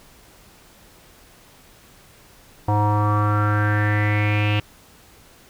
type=tone with low-pass filter sweep; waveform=square; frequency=104.6 Hz; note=G#2; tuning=13 cents sharp; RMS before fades=-19 dBFS; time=2.68-4.6 s; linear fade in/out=5 ms; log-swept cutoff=870 to 2800 Hz; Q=6.5; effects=pink hiss -50 dBFS RMS until 5.49 s